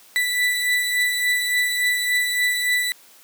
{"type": "beating tone pair", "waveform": "35% pulse", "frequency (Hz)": [1975.5, 1979], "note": ["B6", "B6"], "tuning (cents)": [0, 3], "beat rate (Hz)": 3.5, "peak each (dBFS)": [-18, -25], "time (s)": [0.16, 2.92], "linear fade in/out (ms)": 0, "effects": ["white hiss -50 dBFS RMS until 3.23 s", "high-pass 200 Hz 12 dB/octave"]}